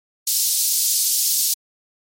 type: high-pass noise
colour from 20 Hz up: pink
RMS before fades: -19 dBFS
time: 0.27-1.54 s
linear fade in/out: 5 ms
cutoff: 4700 Hz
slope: 24 dB/octave
effects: MP3 64 kbps